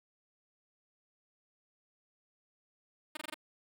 5% pulse tone bursts, 306.7 Hz, D#4, 25 cents flat, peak -27 dBFS, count 5, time 3.15-3.343 s, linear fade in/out 5 ms, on 21 ms, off 22 ms, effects none

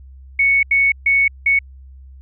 sine tone bursts at uneven times, 2217 Hz, C#7, in tune, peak -11 dBFS, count 4, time 0.39-0.63 / 0.71-0.92 / 1.06-1.28 / 1.46-1.59 s, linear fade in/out 5 ms, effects added 66 Hz sine -37 dBFS peak until 2.21 s

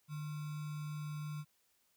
sine tone with sample-and-hold, 150.5 Hz, D3, 43 cents sharp, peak -39 dBFS, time 0.08-1.45 s, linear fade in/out 50 ms, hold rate 1225 Hz, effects white hiss -75 dBFS RMS until 1.96 s

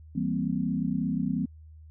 sine chord, C dominant seventh, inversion first, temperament equal, 164.81 / 196 / 233.1 / 261.6 Hz, E3 / G3 / Bb3 / C4, 0 / 0 / 0 / 0 cents, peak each -31 dBFS, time 0.15-1.46 s, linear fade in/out 10 ms, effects added 78 Hz sine -46 dBFS peak until 1.9 s

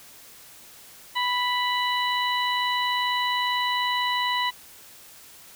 harmonic tone, 987.8 Hz, B5, in tune, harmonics 1 / 2 / 3 / 4, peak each -25 / -28 / -30 / -31 dBFS, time 1.15-4.51 s, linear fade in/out 20 ms, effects white hiss -48 dBFS RMS until 5.55 s

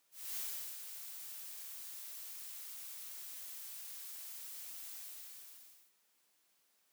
blue noise with ADSR envelope, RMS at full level -40 dBFS, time 0.11-5.94 s, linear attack 260 ms, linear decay 400 ms, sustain -8 dB, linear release 970 ms, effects white hiss -75 dBFS RMS until 6.92 s + high-pass 200 Hz 12 dB/octave

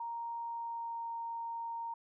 sine tone with pitch glide, 932.3 to 925.9 Hz, A#5 to A#5, 0 to -12 cents, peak -37 dBFS, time 0-1.94 s, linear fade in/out 5 ms, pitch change -12 cents, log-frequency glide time 0.42-1.1 s, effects none

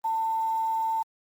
sine tone with quantisation, 894 Hz, A5, 27 cents sharp, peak -24 dBFS, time 0.04-1.03 s, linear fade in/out 10 ms, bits 8, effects Opus 32 kbps

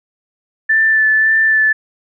sine tone with vibrato, 1760 Hz, A6, in tune, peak -9 dBFS, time 0.69-1.73 s, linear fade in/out 10 ms, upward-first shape sine, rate 1.8 Hz, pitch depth 16 cents each way, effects none

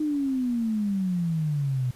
sine exponential sweep, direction down, 309.6 to 123.47 Hz, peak -23 dBFS, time 0-1.91 s, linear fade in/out 5 ms, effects pink hiss -52 dBFS RMS until 1.95 s + resampled to 32000 Hz

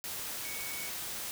sine tone in noise, 2233 Hz, C#7, 12 cents sharp, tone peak -43 dBFS, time 0.45-0.89 s, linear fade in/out 0 ms, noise white, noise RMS -39 dBFS, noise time 0.04-1.31 s, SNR -7 dB, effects none

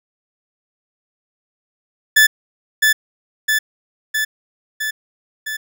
40% pulse tone with echo, 1740 Hz, A6, 20 cents flat, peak -7 dBFS, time 2.16-2.27 s, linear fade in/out 10 ms, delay 660 ms, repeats 5, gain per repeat -3 dB, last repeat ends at 5.57 s, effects none

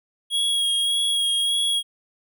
square tone with vibrato, 3300 Hz, G#7, 12 cents flat, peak -20 dBFS, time 0.3-1.83 s, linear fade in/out 50 ms, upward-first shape sine, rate 1.7 Hz, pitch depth 20 cents each way, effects none

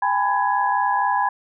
sine tone cluster, 806 / 870 / 997 / 1669 Hz, G5 / A5 / B5 / G#6, +48 / -20 / +16 / +8 cents, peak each -22 / -27 / -20 / -27 dBFS, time 0.02-1.29 s, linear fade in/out 5 ms, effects none

